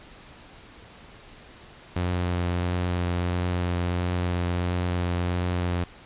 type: tone with vibrato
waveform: sawtooth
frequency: 88.6 Hz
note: F2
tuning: 25 cents sharp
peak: -20 dBFS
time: 1.96-5.84 s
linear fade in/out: 5 ms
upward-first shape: triangle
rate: 1.5 Hz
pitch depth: 17 cents each way
effects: pink hiss -48 dBFS RMS until 6.05 s + resampled to 8000 Hz